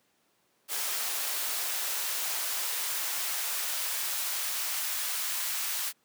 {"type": "noise with high-pass filter sweep", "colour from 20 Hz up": "white", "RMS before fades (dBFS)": -32, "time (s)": [0.68, 5.93], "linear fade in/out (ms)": 50, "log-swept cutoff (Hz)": [510, 1000], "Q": 0.71, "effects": ["pink hiss -70 dBFS RMS until 6.04 s", "high-pass 200 Hz 12 dB/octave"]}